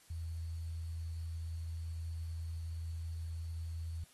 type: tone with sample-and-hold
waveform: sine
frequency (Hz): 82.41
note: E2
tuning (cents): 0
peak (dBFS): -38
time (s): 0.1-4.04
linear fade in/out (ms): 5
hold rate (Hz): 4410
effects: white hiss -64 dBFS RMS until 4.13 s + AAC 32 kbps